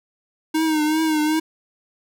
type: tone with vibrato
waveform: square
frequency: 311.3 Hz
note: D#4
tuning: 1 cent sharp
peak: -18 dBFS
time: 0.54-1.4 s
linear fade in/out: 10 ms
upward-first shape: triangle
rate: 2.6 Hz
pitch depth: 60 cents each way
effects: none